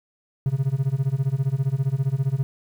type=tone with tremolo; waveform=triangle; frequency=135 Hz; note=C#3; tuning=45 cents flat; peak=-14 dBFS; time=0.46-2.43 s; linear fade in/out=0 ms; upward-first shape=sine; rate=15 Hz; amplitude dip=95%; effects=tanh soft clip ceiling -10 dBFS + 9-bit